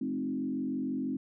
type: tone with frequency modulation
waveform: sine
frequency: 261.6 Hz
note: C4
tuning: in tune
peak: -30 dBFS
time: 0.01-1.17 s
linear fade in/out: 5 ms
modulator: 46.3 Hz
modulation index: 1.1
effects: none